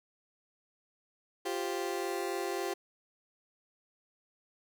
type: chord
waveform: 30% pulse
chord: F suspended second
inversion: none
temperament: just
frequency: 349.2 / 392.9 / 523.8 Hz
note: F4 / G4 / C5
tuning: 0 / +4 / +2 cents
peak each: -34 / -33 / -39 dBFS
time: 1.45-2.74 s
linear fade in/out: 10 ms
effects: none